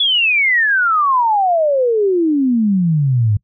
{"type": "exponential sweep", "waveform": "sine", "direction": "down", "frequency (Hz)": [3454, 100], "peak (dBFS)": -11, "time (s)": [0, 3.37], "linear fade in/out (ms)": 5, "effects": ["noise-tail reverb RT60 0.1 s tail -23 dB re dry"]}